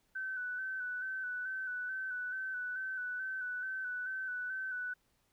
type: tone with vibrato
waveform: sine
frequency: 1511 Hz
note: F#6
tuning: 36 cents sharp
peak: -36 dBFS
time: 0.15-4.94 s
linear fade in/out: 10 ms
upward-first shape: square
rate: 2.3 Hz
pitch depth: 28 cents each way
effects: pink hiss -75 dBFS RMS until 5.32 s